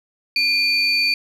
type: tone pair together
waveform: sine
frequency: 2409 / 4548 Hz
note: D7 / C#8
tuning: +43 / +44 cents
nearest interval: major seventh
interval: 1101 cents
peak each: -17 dBFS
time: 0.36-1.14 s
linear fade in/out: 2 ms
effects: tanh soft clip ceiling -11 dBFS